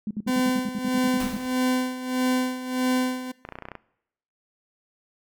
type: tone bursts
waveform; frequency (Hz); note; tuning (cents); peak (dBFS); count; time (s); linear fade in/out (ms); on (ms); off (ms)
sine; 211; G#3; +28; -25; 14; 0.07-1.369; 2; 38; 59
type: tone with tremolo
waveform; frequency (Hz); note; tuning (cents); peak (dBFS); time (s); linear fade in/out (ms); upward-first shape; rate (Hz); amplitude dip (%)
40% pulse; 254.7; C4; -46; -19; 0.27-3.32; 10; sine; 1.6; 75
type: noise with exponential decay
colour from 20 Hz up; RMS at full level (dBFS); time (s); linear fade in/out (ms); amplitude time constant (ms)
pink; -32; 1.2-1.85; 2; 140
type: clicks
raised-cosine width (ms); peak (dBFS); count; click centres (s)
0.5; -21; 10; 3.451 / 3.489 / 3.523 / 3.555 / 3.587 / 3.623 / 3.654 / 3.686 / 3.717 / 3.753
effects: noise-tail reverb RT60 0.8 s tail -21 dB re dry